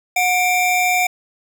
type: tone pair together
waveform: square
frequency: 728 / 2351 Hz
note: F#5 / D7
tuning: -28 / +1 cents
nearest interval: octave + minor sixth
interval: 2029 cents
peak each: -18 dBFS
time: 0.16-1.07 s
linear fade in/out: 5 ms
effects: none